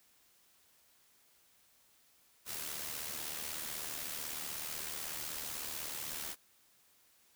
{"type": "noise with amplitude modulation", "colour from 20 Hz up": "white", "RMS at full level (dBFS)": -39, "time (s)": [2.45, 6.36], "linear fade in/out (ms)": 50, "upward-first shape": "sine", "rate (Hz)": 76.1, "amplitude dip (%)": 55, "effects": ["white hiss -68 dBFS RMS until 7.35 s"]}